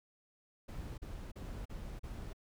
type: noise bursts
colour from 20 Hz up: brown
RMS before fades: -44 dBFS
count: 5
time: 0.68-2.332 s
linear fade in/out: 10 ms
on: 300 ms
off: 38 ms
effects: none